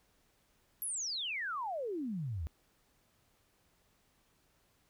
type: exponential sweep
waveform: sine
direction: down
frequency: 11840 to 70.4 Hz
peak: -35 dBFS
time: 0.82-2.47 s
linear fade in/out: 0 ms
effects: pink hiss -72 dBFS RMS until 4.89 s